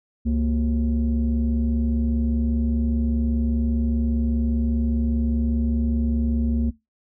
sine tone pair together, 68.83 / 231.5 Hz, C#2 / A#3, -12 / -12 cents, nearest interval octave + major sixth, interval 2100 cents, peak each -20 dBFS, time 0.25-6.71 s, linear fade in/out 20 ms, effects noise-tail reverb RT60 0.2 s tail -19 dB re dry + tanh soft clip ceiling -15 dBFS

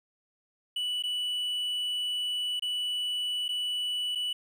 triangle tone with dropouts, 2960 Hz, F#7, in tune, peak -27 dBFS, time 0.76-4.33 s, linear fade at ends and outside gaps 5 ms, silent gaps 1.025-1.036 / 2.596-2.622 / 3.482-3.489 / 4.151-4.155 s, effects 11-bit

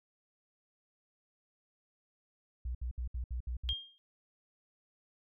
sine tone bursts, 61 Hz, B1, 21 cents flat, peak -34 dBFS, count 7, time 2.65-3.733 s, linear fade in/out 5 ms, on 99 ms, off 65 ms
sine tone with exponential decay, 3215 Hz, G7, 43 cents sharp, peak -29 dBFS, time 3.69-3.98 s, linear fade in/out 0 ms, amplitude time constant 63 ms
effects none

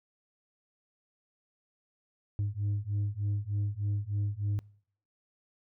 sine beating tone pair, 100.7 / 104 Hz, G2 / G#2, +47 / +3 cents, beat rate 3.3 Hz, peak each -30 dBFS, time 2.39-4.59 s, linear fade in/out 0 ms, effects noise-tail reverb RT60 0.6 s tail -26 dB re dry + tanh soft clip ceiling -26 dBFS

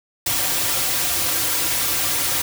white noise with comb filter, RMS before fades -21 dBFS, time 0.26-2.42 s, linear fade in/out 5 ms, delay 4.7 ms, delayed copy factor -0.95, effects none

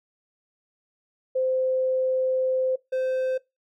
sine / triangle tone pair in turn, 518 / 518 Hz, C5 / C5, -17 / -17 cents, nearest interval unison, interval 0 cents, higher neither, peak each -21 dBFS, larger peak neither, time 1.35-2.76 / 2.92-3.38 s, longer first, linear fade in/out 10 ms, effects noise-tail reverb RT60 0.2 s tail -21 dB re dry

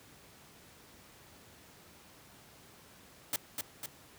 white noise with echo, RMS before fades -32 dBFS, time 3.33-3.36 s, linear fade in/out 2 ms, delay 250 ms, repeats 2, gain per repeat -4 dB, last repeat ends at 3.86 s, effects pink hiss -57 dBFS RMS until 4.18 s + high-pass 80 Hz 12 dB/octave

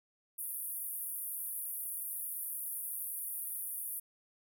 pink band-pass noise, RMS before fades -40 dBFS, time 0.38-4 s, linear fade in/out 10 ms, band 9700 to 16000 Hz, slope 96 dB/octave, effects none

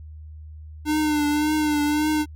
square tone with vibrato, 300.5 Hz, D4, 40 cents sharp, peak -20 dBFS, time 0.85-2.26 s, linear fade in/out 50 ms, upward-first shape triangle, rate 1.8 Hz, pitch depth 46 cents each way, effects added 77 Hz sine -37 dBFS peak until 2.35 s

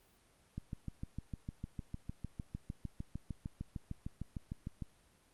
click train, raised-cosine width 5 ms, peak -28 dBFS, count 29, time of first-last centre 0.58-4.822 s, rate 6.6 Hz, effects pink hiss -68 dBFS RMS until 5.33 s + Opus 32 kbps

